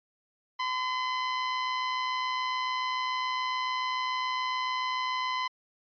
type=tone with amplitude modulation; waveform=sawtooth; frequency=1019 Hz; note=C6; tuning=46 cents flat; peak=-23 dBFS; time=0.59-5.48 s; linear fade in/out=10 ms; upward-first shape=sine; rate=127 Hz; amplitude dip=35%; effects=resampled to 11025 Hz